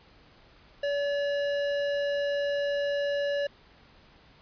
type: tone with hard clipping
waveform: sine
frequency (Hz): 571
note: D5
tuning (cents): -49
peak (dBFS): -28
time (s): 0.83-3.47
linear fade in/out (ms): 5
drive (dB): 14
effects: pink hiss -57 dBFS RMS until 4.41 s + resampled to 11025 Hz